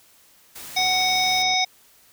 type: noise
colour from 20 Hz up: white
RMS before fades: -38 dBFS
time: 0.55-1.43 s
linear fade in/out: 10 ms
type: harmonic tone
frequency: 744 Hz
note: F#5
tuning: 9 cents sharp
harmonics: 1 / 3 / 5 / 7 / 8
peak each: -23 / -24 / -24 / -25 / -30 dBFS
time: 0.76-1.65 s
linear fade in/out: 10 ms
type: click train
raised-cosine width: 1 ms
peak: -28 dBFS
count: 56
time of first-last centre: 0.79-1.536 s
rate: 73.7 Hz
effects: white hiss -55 dBFS RMS until 2.12 s